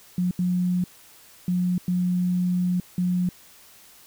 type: tone bursts at uneven times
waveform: sine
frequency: 179.7 Hz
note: F3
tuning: 50 cents sharp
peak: -20 dBFS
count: 5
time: 0.18-0.31 / 0.39-0.84 / 1.48-1.78 / 1.88-2.8 / 2.98-3.29 s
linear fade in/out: 2 ms
effects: white hiss -51 dBFS RMS until 4.06 s